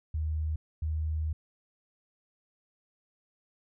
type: tone pair in turn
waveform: sine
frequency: 77.8 / 78.12 Hz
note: D#2 / D#2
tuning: 0 / +8 cents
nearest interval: unison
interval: 8 cents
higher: second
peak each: -28 dBFS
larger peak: neither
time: 0.14-0.56 / 0.82-1.33 s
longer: second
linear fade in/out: 5 ms
effects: none